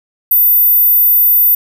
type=tone; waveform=sine; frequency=14130 Hz; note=A9; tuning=6 cents sharp; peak=-6 dBFS; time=0.31-1.55 s; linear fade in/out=5 ms; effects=none